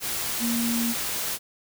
sine tone in noise, 233.8 Hz, A#3, 5 cents sharp, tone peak -24 dBFS, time 0.39-0.95 s, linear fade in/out 50 ms, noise white, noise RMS -29 dBFS, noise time 0-1.39 s, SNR +2 dB, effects none

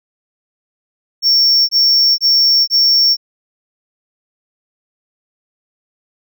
triangle tone bursts, 5470 Hz, F8, 37 cents flat, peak -7 dBFS, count 4, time 1.22-3.169 s, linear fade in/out 50 ms, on 470 ms, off 23 ms, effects none

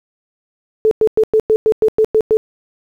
sine tone bursts, 436.6 Hz, A4, 13 cents flat, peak -8 dBFS, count 10, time 0.85-2.37 s, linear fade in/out 0 ms, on 62 ms, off 100 ms, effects 8-bit

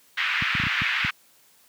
white band-pass noise, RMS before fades -25 dBFS, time 0.17-1.11 s, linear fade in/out 10 ms, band 1400 to 2600 Hz, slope 24 dB/octave
clicks, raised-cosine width 5 ms, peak -15 dBFS, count 7, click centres 0.423 / 0.551 / 0.599 / 0.637 / 0.668 / 0.819 / 1.048 s
effects white hiss -58 dBFS RMS until 1.68 s + high-pass 100 Hz 12 dB/octave

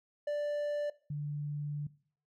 triangle / sine tone pair in turn, 587.3 / 146.82 Hz, D5 / D3, 0 / 0 cents, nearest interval 2 octaves, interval 2400 cents, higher first, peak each -29 / -34 dBFS, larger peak first, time 0.27-0.9 / 1.1-1.87 s, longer second, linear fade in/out 5 ms, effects noise-tail reverb RT60 0.5 s tail -20 dB re dry

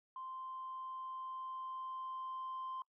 sine tone with level ramp, 1043 Hz, C6, 6 cents flat, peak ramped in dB -43 to -39 dBFS, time 0.16-2.82 s, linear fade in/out 2 ms, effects noise-tail reverb RT60 0.1 s tail -25 dB re dry + tanh soft clip ceiling -38 dBFS

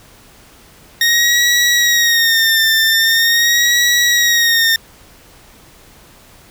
20% pulse tone with vibrato, 1856 Hz, A#6, 8 cents flat, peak -5 dBFS, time 1.01-4.76 s, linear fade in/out 2 ms, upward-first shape sine, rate 0.43 Hz, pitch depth 64 cents each way, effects pink hiss -44 dBFS RMS until 6.5 s

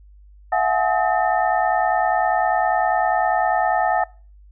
sine tone cluster, 665 / 735 / 850 / 1273 / 1806 Hz, E5 / F#5 / G#5 / D#6 / A6, +15 / -12 / +40 / +39 / +45 cents, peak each -23 / -19 / -22 / -27 / -27 dBFS, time 0.52-4.04 s, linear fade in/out 5 ms, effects noise-tail reverb RT60 0.4 s tail -25 dB re dry + added 50 Hz sine -44 dBFS peak until 4.51 s

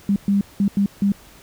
sine tone bursts at uneven times, 199.9 Hz, G3, 34 cents sharp, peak -14 dBFS, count 5, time 0.09-0.16 / 0.28-0.41 / 0.6-0.68 / 0.77-0.86 / 1.02-1.12 s, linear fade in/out 2 ms, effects pink hiss -47 dBFS RMS until 1.42 s

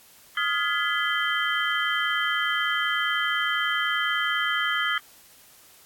sine tone cluster, 1254 / 1404 / 1693 / 2009 / 3124 Hz, D#6 / F6 / G#6 / B6 / G7, +13 / +9 / +33 / +29 / -7 cents, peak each -29 dBFS, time 0.37-4.98 s, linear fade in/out 2 ms, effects white hiss -53 dBFS RMS until 5.85 s + AAC 64 kbps

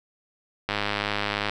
click train, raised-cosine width 0.3 ms, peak -9 dBFS, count 84, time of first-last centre 0.69-1.496 s, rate 103 Hz, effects none

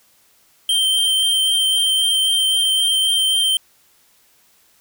square tone with vibrato, 3136 Hz, G7, in tune, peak -15 dBFS, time 0.69-3.57 s, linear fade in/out 2 ms, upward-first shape sine, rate 3.8 Hz, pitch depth 13 cents each way, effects white hiss -56 dBFS RMS until 4.8 s

